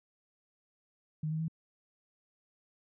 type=tone with pitch steps; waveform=sine; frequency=154.7 / 157.95 / 161.27 Hz; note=D#3 / D#3 / E3; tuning=-10 / +26 / -38 cents; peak=-31 dBFS; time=1.23-1.482 s; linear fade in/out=5 ms; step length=84 ms; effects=none